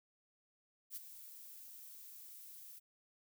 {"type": "noise with ADSR envelope", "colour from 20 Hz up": "violet", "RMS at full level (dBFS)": -43, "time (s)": [0.9, 2.8], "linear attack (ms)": 64, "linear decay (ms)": 18, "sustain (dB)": -11, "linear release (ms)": 23, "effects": []}